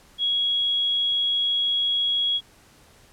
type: tone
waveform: sine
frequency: 3322 Hz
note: G#7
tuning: in tune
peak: -20 dBFS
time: 0.18-2.41 s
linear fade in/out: 50 ms
effects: pink hiss -54 dBFS RMS until 3.12 s + low-pass 12000 Hz 12 dB/octave